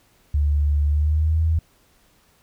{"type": "tone with pitch glide", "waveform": "sine", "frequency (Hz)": [73.1, 80.64], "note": ["D2", "E2"], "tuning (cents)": [-7, -38], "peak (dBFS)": -16, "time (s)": [0.34, 1.59], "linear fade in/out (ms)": 5, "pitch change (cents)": 169, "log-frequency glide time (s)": [0.87, 1.42], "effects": ["pink hiss -59 dBFS RMS until 2.42 s"]}